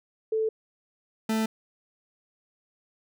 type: tone pair in turn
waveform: sine / 40% pulse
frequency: 440 / 220.6 Hz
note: A4 / A3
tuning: 0 / +5 cents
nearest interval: octave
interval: 1195 cents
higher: first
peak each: -23 dBFS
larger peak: neither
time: 0.32-0.49 / 1.29-1.46 s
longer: neither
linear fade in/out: 5 ms
effects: none